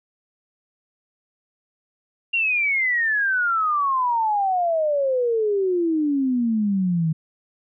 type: exponential sweep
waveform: sine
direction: down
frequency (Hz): 2794 to 155.56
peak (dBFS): -18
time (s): 2.33-7.13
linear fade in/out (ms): 10
effects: none